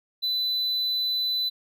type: tone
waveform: triangle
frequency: 4000 Hz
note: B7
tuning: 21 cents sharp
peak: -22 dBFS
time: 0.22-1.5 s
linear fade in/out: 20 ms
effects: none